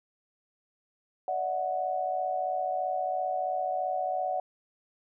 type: tone cluster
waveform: sine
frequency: 580 / 643 / 738 Hz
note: D5 / E5 / F#5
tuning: -22 / -43 / -5 cents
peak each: -34 / -36 / -29 dBFS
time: 1.28-4.4 s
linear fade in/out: 2 ms
effects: none